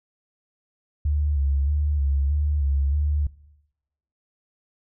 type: tone with vibrato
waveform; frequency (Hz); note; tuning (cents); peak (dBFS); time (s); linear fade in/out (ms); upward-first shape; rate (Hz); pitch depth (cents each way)
sine; 71.6; D2; -43; -19; 1.05-3.27; 5; square; 1.6; 52
effects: noise-tail reverb RT60 0.9 s tail -21 dB re dry